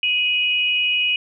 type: tone pair together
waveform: sine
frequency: 2500 / 2912 Hz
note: D#7 / F#7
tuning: +8 / -28 cents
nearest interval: minor third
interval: 264 cents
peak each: -19 / -20 dBFS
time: 0.03-1.16 s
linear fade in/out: 2 ms
effects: none